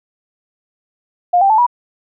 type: tone with pitch steps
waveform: sine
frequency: 709 / 786.7 / 872.9 / 968.5 Hz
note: F5 / G5 / A5 / B5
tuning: +26 / +6 / -14 / -34 cents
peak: -8 dBFS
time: 1.33-1.666 s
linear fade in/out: 10 ms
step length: 84 ms
effects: none